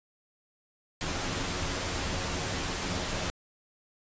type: noise with comb filter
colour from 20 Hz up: pink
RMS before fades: -32 dBFS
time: 1.01-3.3 s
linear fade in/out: 0 ms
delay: 11 ms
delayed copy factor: +0.5
effects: resampled to 16000 Hz